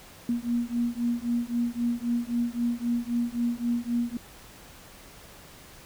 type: beating tone pair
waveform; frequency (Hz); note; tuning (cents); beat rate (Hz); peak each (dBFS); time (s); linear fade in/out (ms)
sine; 236.1 / 239.9; A#3 / A#3; +22 / +50; 3.8; -28; 0.29-4.17; 2
effects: pink hiss -49 dBFS RMS until 5.85 s